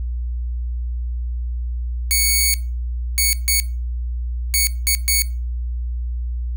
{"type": "tone bursts at uneven times", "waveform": "5% pulse", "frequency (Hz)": 2229, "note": "C#7", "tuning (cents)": 9, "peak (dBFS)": -5, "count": 6, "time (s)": [[2.11, 2.54], [3.18, 3.33], [3.48, 3.6], [4.54, 4.67], [4.87, 4.95], [5.08, 5.22]], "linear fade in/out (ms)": 0, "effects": ["noise-tail reverb RT60 0.3 s tail -19 dB re dry", "added 60 Hz sine -21 dBFS peak until 6.56 s"]}